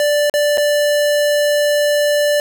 square tone with dropouts, 587.3 Hz, D5, in tune, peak -13 dBFS, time 0-2.4 s, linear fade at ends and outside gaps 1 ms, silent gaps 0.298-0.339 / 0.574-0.58 s, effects none

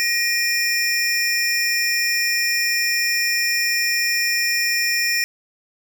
square tone cluster, 1881 / 2421 / 5360 Hz, A#6 / D#7 / E8, +15 / -48 / +28 cents, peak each -23 dBFS, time 0-5.24 s, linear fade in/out 0 ms, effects 7-bit

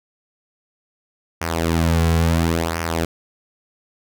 sawtooth tone with flanger, 82.8 Hz, E2, 8 cents sharp, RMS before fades -19 dBFS, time 1.41-3.05 s, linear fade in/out 5 ms, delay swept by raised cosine 0.25 to 3.35 ms, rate 0.72 Hz, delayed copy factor -0.7, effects none

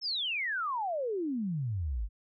sine exponential sweep, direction down, 5450 to 46.18 Hz, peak -30 dBFS, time 0.01-2.09 s, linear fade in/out 50 ms, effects none

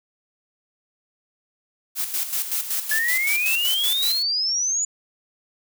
blue noise with tremolo, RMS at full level -24 dBFS, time 1.95-4.23 s, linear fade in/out 50 ms, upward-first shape square, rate 5.3 Hz, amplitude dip 60%
sine exponential sweep, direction up, 1701 to 6990 Hz, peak -20 dBFS, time 2.91-4.85 s, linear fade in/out 5 ms
effects none

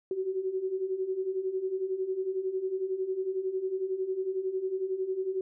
sine beating tone pair, 370 / 381 Hz, F#4 / G4, 0 / -49 cents, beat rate 11 Hz, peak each -35 / -30 dBFS, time 0.11-5.41 s, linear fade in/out 2 ms, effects none

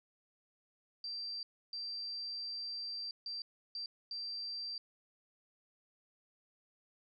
sine tone bursts at uneven times, 4699 Hz, D8, in tune, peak -39 dBFS, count 5, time 1.04-1.43 / 1.73-3.11 / 3.26-3.42 / 3.75-3.86 / 4.11-4.78 s, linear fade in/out 2 ms, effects none

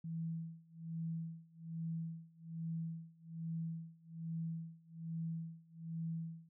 sine tone with tremolo, 164.1 Hz, E3, 8 cents flat, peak -37 dBFS, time 0.04-6.49 s, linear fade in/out 5 ms, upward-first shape sine, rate 1.2 Hz, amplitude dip 95%, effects none

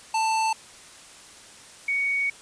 square / sine tone pair in turn, 886 / 2237 Hz, A5 / C#7, +12 / +15 cents, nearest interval octave + major third, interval 1603 cents, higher second, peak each -22 dBFS, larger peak neither, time 0.14-0.53 / 1.88-2.3 s, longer second, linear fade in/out 5 ms, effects white hiss -47 dBFS RMS until 2.41 s + resampled to 22050 Hz

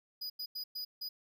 square tone bursts at uneven times, 4940 Hz, D#8, 13 cents flat, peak -38 dBFS, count 5, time 0.21-0.3 / 0.39-0.46 / 0.55-0.64 / 0.75-0.85 / 1.01-1.09 s, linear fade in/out 10 ms, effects none

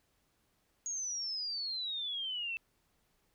sine exponential sweep, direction down, 6700 to 2637 Hz, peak -35 dBFS, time 0.86-2.57 s, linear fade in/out 0 ms, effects pink hiss -75 dBFS RMS until 3.34 s

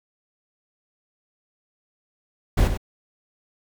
brown noise with echo, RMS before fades -17 dBFS, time 2.57-2.68 s, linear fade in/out 10 ms, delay 95 ms, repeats 1, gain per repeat -8 dB, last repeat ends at 2.775 s, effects none

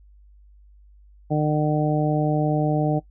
harmonic tone, 151.4 Hz, D#3, 47 cents flat, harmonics 1 / 2 / 3 / 4 / 5, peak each -21 / -24 / -28 / -27 / -28 dBFS, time 1.3-3 s, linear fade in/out 20 ms, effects noise-tail reverb RT60 0.1 s tail -19 dB re dry + added 50 Hz sine -48 dBFS peak until 3.1 s

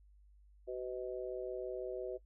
harmonic tone, 126 Hz, B2, 35 cents sharp, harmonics 3 / 4 / 5, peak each -41 / -43 / -45 dBFS, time 0.67-2.18 s, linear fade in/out 20 ms, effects noise-tail reverb RT60 0.1 s tail -18 dB re dry + added 50 Hz sine -60 dBFS peak until 2.25 s

